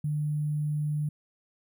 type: tone with sample-and-hold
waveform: sine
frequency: 150 Hz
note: D3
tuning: 37 cents sharp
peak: -26 dBFS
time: 0.04-1.09 s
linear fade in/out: 5 ms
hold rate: 11025 Hz
effects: none